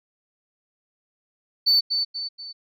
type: tone with echo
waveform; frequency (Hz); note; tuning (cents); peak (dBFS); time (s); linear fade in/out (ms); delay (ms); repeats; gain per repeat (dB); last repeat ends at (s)
sine; 4513; C#8; +30; -13; 1.66-1.81; 20; 240; 3; -7; 2.53
effects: tanh soft clip ceiling -12 dBFS